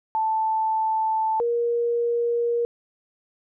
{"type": "tone pair in turn", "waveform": "sine", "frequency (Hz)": [880, 472.4], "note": ["A5", "A#4"], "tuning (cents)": [0, 23], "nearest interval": "major seventh", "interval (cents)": 1077, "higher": "first", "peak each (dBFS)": -20, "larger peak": "neither", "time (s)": [[0.15, 1.4], [1.4, 2.65]], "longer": "neither", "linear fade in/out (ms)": 0, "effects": []}